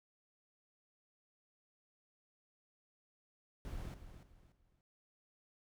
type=noise with echo; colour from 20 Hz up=brown; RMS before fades=-44 dBFS; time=3.65-3.94 s; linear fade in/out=0 ms; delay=290 ms; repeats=3; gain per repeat=-10 dB; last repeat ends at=4.81 s; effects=none